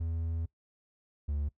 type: tone pair in turn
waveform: triangle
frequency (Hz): 82.41 / 72.71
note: E2 / D2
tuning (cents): 0 / -17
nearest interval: major second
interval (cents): 217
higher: first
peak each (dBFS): -29 / -28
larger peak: second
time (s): 0-0.46 / 1.28-1.49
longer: first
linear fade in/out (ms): 10
effects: noise-tail reverb RT60 0.1 s tail -20 dB re dry